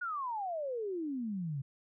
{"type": "exponential sweep", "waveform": "sine", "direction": "down", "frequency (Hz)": [1480, 130.81], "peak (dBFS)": -34, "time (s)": [0.01, 1.62], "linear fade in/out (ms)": 10, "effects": []}